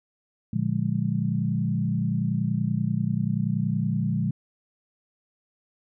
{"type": "chord", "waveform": "sine", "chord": "Bb dominant seventh", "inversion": "none", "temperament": "equal with one note detuned", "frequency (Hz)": [116.54, 146.83, 177.05, 207.7], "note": ["Bb2", "D3", "F3", "Ab3"], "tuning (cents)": [0, 0, 24, 0], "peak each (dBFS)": -28, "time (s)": [0.53, 4.31], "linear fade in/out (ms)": 5, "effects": []}